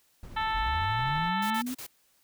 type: noise with tremolo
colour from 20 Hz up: brown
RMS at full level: -41 dBFS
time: 0.23-1.3 s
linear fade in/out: 2 ms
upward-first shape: triangle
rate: 12 Hz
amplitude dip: 40%
type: harmonic tone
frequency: 440.7 Hz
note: A4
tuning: 3 cents sharp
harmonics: 2 / 3 / 4 / 5 / 6 / 7 / 8 / 9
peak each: -29 / -34 / -35 / -41 / -44 / -41 / -45 / -45 dBFS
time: 0.36-1.62 s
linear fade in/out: 10 ms
type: linear sweep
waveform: sine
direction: up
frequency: 37.28 to 261.6 Hz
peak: -31 dBFS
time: 0.53-1.75 s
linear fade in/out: 20 ms
type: noise bursts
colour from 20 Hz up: white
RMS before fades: -41 dBFS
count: 4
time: 1.42-1.867 s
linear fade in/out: 5 ms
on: 84 ms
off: 37 ms
effects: white hiss -67 dBFS RMS until 2.23 s